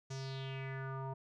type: tone with low-pass filter sweep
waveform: square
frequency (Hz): 134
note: C3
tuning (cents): +42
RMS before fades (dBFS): -42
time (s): 0.1-1.14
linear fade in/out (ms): 10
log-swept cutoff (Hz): 6400 to 850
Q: 4.2
effects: none